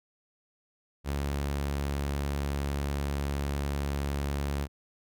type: tone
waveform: sawtooth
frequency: 70.7 Hz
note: C#2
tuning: 35 cents sharp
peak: -25 dBFS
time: 1.04-4.68 s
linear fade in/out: 50 ms
effects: none